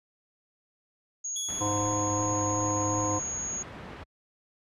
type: tone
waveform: sine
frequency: 6645 Hz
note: G#8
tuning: in tune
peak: -31 dBFS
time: 1.24-3.63 s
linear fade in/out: 10 ms
type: tone with exponential decay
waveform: 45% pulse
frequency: 3368 Hz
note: G#7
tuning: 24 cents sharp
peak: -34 dBFS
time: 1.36-2.56 s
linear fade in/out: 2 ms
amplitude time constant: 260 ms
type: low-pass noise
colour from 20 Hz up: pink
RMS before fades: -42 dBFS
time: 1.48-4.04 s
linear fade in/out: 10 ms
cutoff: 2200 Hz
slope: 12 dB/octave
type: harmonic tone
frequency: 103.6 Hz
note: G#2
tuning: 4 cents flat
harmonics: 1 / 3 / 5 / 7 / 9 / 10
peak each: -32 / -32 / -33 / -37 / -37 / -33 dBFS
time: 1.6-3.2 s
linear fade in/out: 20 ms
effects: high-pass 60 Hz 12 dB/octave + resampled to 32000 Hz